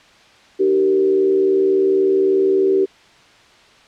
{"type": "tone with frequency modulation", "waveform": "sine", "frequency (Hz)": 384.9, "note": "G4", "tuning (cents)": -32, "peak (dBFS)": -12, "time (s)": [0.59, 2.86], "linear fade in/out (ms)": 20, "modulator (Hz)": 76.4, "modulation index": 0.59, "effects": ["white hiss -48 dBFS RMS until 3.87 s", "low-pass 4000 Hz 12 dB/octave"]}